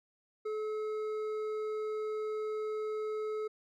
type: tone with hard clipping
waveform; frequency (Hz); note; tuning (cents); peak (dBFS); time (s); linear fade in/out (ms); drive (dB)
sine; 430; A4; -40; -35; 0.45-3.48; 10; 7
effects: none